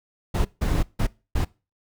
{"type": "noise bursts at uneven times", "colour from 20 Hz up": "brown", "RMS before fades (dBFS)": -21, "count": 4, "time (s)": [[0.34, 0.45], [0.61, 0.83], [0.99, 1.07], [1.35, 1.45]], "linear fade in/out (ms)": 10, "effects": ["noise-tail reverb RT60 0.3 s tail -22 dB re dry"]}